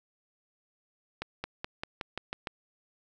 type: accelerating click train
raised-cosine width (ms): 0.3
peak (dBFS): -18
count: 8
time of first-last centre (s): 1.22-2.472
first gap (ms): 220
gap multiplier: 0.93
effects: none